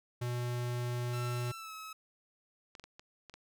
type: tone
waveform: square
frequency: 121.9 Hz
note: B2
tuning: 22 cents flat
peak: -34 dBFS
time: 0.21-1.52 s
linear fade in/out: 10 ms
type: tone with pitch glide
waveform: sawtooth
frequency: 1338 to 1288 Hz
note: E6 to E6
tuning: +25 to -41 cents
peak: -40 dBFS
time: 1.13-1.93 s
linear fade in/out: 5 ms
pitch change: -66 cents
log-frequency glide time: 1.56-1.73 s
type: clicks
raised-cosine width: 0.2 ms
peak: -32 dBFS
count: 6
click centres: 2.752 / 2.797 / 2.84 / 2.995 / 3.297 / 3.34 s
effects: none